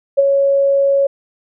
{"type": "tone with ADSR envelope", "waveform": "sine", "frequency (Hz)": 554.4, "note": "C#5", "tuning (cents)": 0, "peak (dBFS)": -5, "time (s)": [0.17, 1.07], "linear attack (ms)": 20, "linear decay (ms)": 22, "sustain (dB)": -5, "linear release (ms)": 7, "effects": []}